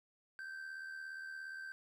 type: tone with amplitude modulation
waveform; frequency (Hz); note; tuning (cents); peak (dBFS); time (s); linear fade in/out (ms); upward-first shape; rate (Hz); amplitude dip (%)
triangle; 1558; G6; -11; -40; 0.39-1.72; 0; sine; 77.2; 50
effects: none